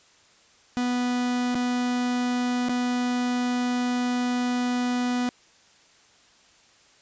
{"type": "tone with dropouts", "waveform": "45% pulse", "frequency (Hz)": 246.5, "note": "B3", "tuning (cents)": -3, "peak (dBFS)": -23, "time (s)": [0.77, 5.29], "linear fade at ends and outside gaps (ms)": 0, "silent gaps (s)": [[1.546, 1.553], [2.686, 2.694]], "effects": ["white hiss -57 dBFS RMS until 7.01 s", "resampled to 16000 Hz"]}